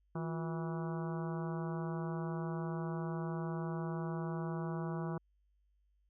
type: harmonic tone with a mistuned harmonic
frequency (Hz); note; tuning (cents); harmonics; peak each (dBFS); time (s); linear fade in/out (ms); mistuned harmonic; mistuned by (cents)
163.1; E3; -18; 1 / 2 / 3 / 4 / 5 / 6 / 7 / 8 / 9; -37 / -43 / -49 / -49 / -50 / -50 / -51 / -55 / -55; 0.15-5.18; 5; 2; +120
effects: added 50 Hz sine -70 dBFS peak until 6.09 s